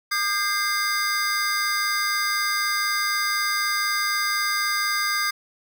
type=tone cluster; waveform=square; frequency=1209 / 1598 / 2083 / 4898 Hz; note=D6 / G6 / C7 / D#8; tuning=+50 / +33 / -8 / -28 cents; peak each=-28 dBFS; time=0.11-5.31 s; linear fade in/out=10 ms; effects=none